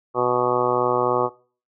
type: harmonic tone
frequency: 123.47 Hz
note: B2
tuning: in tune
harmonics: 1 / 2 / 3 / 4 / 5 / 6 / 7 / 8 / 9 / 10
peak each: -34 / -33 / -23 / -23 / -27 / -29 / -27 / -32 / -24 / -30 dBFS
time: 0.14-1.3 s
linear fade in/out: 50 ms
effects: noise-tail reverb RT60 0.4 s tail -21 dB re dry